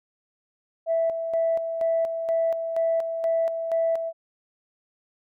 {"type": "tone with tremolo", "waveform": "sine", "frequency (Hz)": 659.3, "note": "E5", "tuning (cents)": 0, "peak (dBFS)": -19, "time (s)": [0.86, 4.13], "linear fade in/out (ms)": 50, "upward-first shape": "square", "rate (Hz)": 2.1, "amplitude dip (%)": 55, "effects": ["tanh soft clip ceiling -15 dBFS"]}